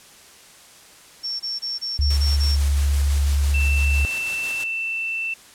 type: tone bursts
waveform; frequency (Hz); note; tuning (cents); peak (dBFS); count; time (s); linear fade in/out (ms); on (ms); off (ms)
sine; 5460; F8; -40; -24; 7; 1.23-2.564; 20; 170; 24
type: tone with vibrato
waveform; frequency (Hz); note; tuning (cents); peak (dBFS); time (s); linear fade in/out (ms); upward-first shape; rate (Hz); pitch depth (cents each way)
sine; 70.8; C#2; +37; -16; 1.99-4.05; 0; triangle; 8.7; 12
type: noise with tremolo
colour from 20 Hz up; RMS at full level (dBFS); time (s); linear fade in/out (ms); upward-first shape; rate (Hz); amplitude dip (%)
white; -32; 2.1-4.64; 5; square; 6; 25
type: tone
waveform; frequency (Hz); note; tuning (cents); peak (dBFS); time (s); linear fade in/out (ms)
sine; 2671; E7; +22; -23; 3.54-5.34; 5
effects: white hiss -47 dBFS RMS until 5.54 s + low-pass 10000 Hz 12 dB/octave